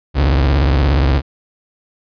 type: tone with vibrato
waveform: 35% pulse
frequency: 69.3 Hz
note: C#2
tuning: in tune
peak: -9 dBFS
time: 0.14-1.22 s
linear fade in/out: 50 ms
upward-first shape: triangle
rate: 17 Hz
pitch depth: 270 cents each way
effects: resampled to 11025 Hz